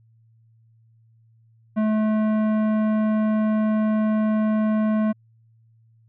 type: tone with tanh clipping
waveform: triangle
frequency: 215.8 Hz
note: A3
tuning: 33 cents flat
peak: -20 dBFS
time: 1.76-5.13 s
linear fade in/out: 20 ms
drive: 18 dB
effects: added 113 Hz sine -54 dBFS peak until 6.08 s